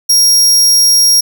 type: tone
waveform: sawtooth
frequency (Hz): 5600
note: F8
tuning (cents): +4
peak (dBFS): -3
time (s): 0.09-1.21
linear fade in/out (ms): 10
effects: none